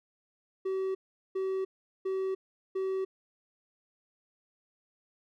triangle tone bursts, 381.2 Hz, G4, 48 cents flat, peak -27 dBFS, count 4, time 0.65-3.05 s, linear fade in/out 10 ms, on 300 ms, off 400 ms, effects none

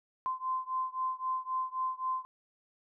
sine beating tone pair, 1034 / 1037.8 Hz, C6 / C6, -21 / -14 cents, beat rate 3.8 Hz, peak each -34 / -35 dBFS, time 0.26-2.25 s, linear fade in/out 0 ms, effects none

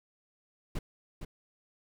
brown noise with echo, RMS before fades -33 dBFS, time 0.75-0.79 s, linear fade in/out 5 ms, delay 460 ms, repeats 1, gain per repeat -7 dB, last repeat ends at 1.25 s, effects none

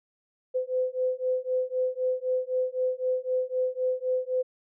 sine beating tone pair, 508 / 511.9 Hz, B4 / C5, +49 / -38 cents, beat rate 3.9 Hz, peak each -28 dBFS, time 0.54-4.43 s, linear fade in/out 20 ms, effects none

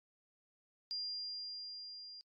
sine tone with level ramp, 4800 Hz, D8, 37 cents sharp, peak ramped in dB -37 to -49 dBFS, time 0.91-2.21 s, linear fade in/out 0 ms, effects AAC 32 kbps

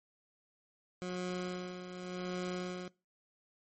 20% pulse tone with tremolo, 181 Hz, F#3, 38 cents flat, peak -30 dBFS, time 1.02-2.88 s, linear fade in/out 0 ms, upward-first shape sine, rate 0.88 Hz, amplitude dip 60%, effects noise-tail reverb RT60 0.3 s tail -23 dB re dry + MP3 32 kbps

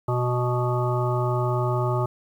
harmonic tone, 123.47 Hz, B2, in tune, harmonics 1 / 3 / 5 / 7 / 9 / 10, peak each -23 / -28 / -30 / -31 / -33 / -33 dBFS, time 0.08-2.06 s, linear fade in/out 5 ms, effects 9-bit

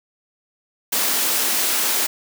white high-pass noise, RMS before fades -20 dBFS, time 0.92-2.07 s, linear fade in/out 10 ms, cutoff 200 Hz, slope 48 dB/octave, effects none

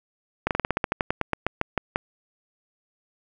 slowing click train, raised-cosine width 0.5 ms, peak -7 dBFS, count 17, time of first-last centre 0.47-1.959 s, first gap 38 ms, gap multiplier 1.11, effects none

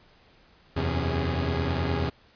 sawtooth tone cluster, 81.8 / 91.3 / 128.4 / 278.3 / 411.5 Hz, E2 / F#2 / C3 / C#4 / G#4, -13 / -23 / -32 / +7 / -16 cents, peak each -24 / -29 / -27 / -32 / -30 dBFS, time 0.76-2.1 s, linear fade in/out 10 ms, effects pink hiss -58 dBFS RMS until 2.35 s + resampled to 11025 Hz

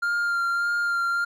triangle tone with vibrato, 1396.9 Hz, F6, in tune, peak -20 dBFS, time 0.02-1.25 s, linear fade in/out 10 ms, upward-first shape sine, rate 1.7 Hz, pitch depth 17 cents each way, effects none

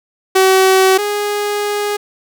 sawtooth tone pair in turn, 379.3 / 413.1 Hz, F#4 / G#4, +43 / -9 cents, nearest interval minor second, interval 148 cents, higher second, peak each -4 / -12 dBFS, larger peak first, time 0.35-0.98 / 0.98-1.97 s, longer second, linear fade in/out 10 ms, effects none

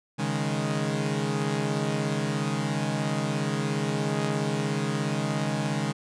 sawtooth chord, C# suspended second, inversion none, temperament equal, 138.59 / 155.56 / 207.7 Hz, C#3 / D#3 / G#3, 0 / 0 / 0 cents, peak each -26 dBFS, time 0.18-5.93 s, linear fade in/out 20 ms, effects resampled to 22050 Hz

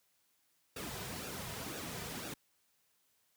pink noise with flanger, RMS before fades -43 dBFS, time 0.76-2.34 s, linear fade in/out 5 ms, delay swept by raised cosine 0.95 to 3.65 ms, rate 2 Hz, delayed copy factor -0.65, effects white hiss -75 dBFS RMS until 3.36 s + high-pass 60 Hz 12 dB/octave

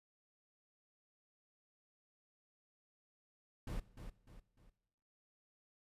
brown noise with echo, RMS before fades -41 dBFS, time 3.67-3.8 s, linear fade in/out 5 ms, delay 300 ms, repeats 3, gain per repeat -8 dB, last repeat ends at 4.7 s, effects noise-tail reverb RT60 1.0 s tail -19 dB re dry + resampled to 32000 Hz

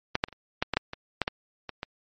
clicks, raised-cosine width 0.3 ms, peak -8 / -6 / -28 / -30 / -8 / -10 / -6 / -19 / -8 / -9 / -19 / -16 dBFS, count 12, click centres 0.154 / 0.239 / 0.285 / 0.327 / 0.625 / 0.737 / 0.77 / 0.934 / 1.217 / 1.279 / 1.693 / 1.831 s, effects MP3 32 kbps

